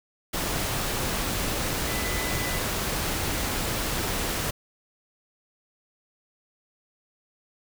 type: tone in noise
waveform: sine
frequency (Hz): 2000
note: B6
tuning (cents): +21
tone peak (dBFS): -35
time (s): 1.87-2.59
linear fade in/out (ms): 10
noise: pink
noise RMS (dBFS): -28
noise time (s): 0.33-4.51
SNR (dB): -10
effects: none